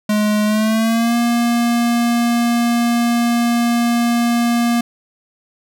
square tone with pitch glide, 210.7 to 236.5 Hz, G#3 to A#3, +25 to +25 cents, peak -14 dBFS, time 0.09-4.81 s, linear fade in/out 5 ms, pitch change +200 cents, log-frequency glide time 0.45-1.16 s, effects none

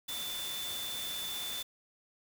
sine tone in noise, 3520 Hz, A7, in tune, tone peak -38 dBFS, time 0.08-1.63 s, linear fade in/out 10 ms, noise white, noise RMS -41 dBFS, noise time 0.08-1.63 s, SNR 0 dB, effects none

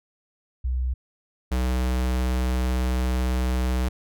sine / square tone pair in turn, 63 / 63 Hz, B1 / B1, +35 / +35 cents, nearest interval unison, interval 0 cents, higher neither, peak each -22 dBFS, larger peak neither, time 0.64-0.94 / 1.51-3.89 s, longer second, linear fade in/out 10 ms, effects none

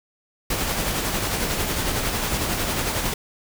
pink noise with tremolo, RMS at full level -23 dBFS, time 0.5-3.14 s, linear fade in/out 5 ms, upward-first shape sine, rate 11 Hz, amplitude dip 35%, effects none

